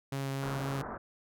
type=tone with vibrato; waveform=sawtooth; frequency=136.6 Hz; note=C#3; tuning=25 cents flat; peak=-29 dBFS; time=0.12-0.82 s; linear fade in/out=5 ms; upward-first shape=sine; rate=3.8 Hz; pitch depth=8 cents each way
type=low-pass noise; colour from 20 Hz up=white; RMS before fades=-41 dBFS; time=0.42-0.98 s; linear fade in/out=10 ms; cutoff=1500 Hz; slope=48 dB/octave
effects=none